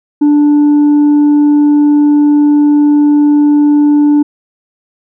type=tone with tanh clipping; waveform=triangle; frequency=293.7 Hz; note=D4; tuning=in tune; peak=-5 dBFS; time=0.21-4.23 s; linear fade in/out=10 ms; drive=7 dB; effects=none